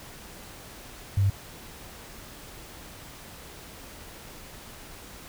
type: tone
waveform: sine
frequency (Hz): 98.7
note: G2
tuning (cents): +12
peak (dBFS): -19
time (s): 1.17-1.3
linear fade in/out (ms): 5
effects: pink hiss -45 dBFS RMS until 5.28 s